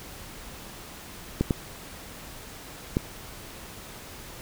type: clicks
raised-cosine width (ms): 3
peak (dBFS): -9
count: 3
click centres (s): 1.41 / 1.508 / 2.969
effects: pink hiss -43 dBFS RMS until 4.41 s